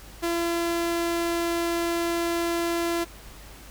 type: tone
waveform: sawtooth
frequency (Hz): 339.5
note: F4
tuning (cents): -49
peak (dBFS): -20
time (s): 0.22-3.05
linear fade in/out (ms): 20
effects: added 50 Hz sine -46 dBFS peak until 3.7 s + pink hiss -47 dBFS RMS until 3.7 s